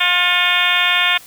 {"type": "harmonic tone with a mistuned harmonic", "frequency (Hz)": 355.1, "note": "F4", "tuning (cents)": 29, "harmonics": [2, 3, 4, 5, 6, 7, 8, 9, 10], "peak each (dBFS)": [-26, -24, -22, -21, -20, -20, -22, -22, -20], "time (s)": [0, 1.18], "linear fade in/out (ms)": 10, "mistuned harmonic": 6, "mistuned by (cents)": 45, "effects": ["white hiss -41 dBFS RMS until 1.26 s"]}